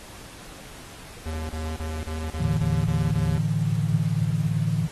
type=tone bursts; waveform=square; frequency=78.9 Hz; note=D#2; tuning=25 cents sharp; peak=-29 dBFS; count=8; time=1.26-3.38 s; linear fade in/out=0 ms; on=230 ms; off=40 ms
type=chord; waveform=sine; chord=A suspended fourth; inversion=none; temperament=equal; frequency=110 / 146.83 / 164.81 Hz; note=A2 / D3 / E3; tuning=0 / 0 / 0 cents; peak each=-26 / -25 / -25 dBFS; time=2.4-4.87 s; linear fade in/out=5 ms
effects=pink hiss -44 dBFS RMS until 4.91 s + AAC 32 kbps